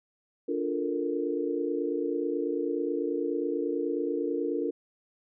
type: chord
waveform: sine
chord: Bb major seventh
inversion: first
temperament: just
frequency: 291.4 / 349.6 / 437 / 466.2 Hz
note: D4 / F4 / A4 / Bb4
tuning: -13 / +2 / -12 / 0 cents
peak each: -32 / -32 / -35 / -32 dBFS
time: 0.48-4.71 s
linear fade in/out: 10 ms
effects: none